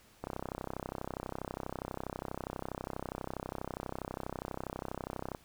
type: click train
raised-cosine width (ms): 1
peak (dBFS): -23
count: 166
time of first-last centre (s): 0.24-5.348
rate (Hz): 32.3
effects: pink hiss -62 dBFS RMS until 5.44 s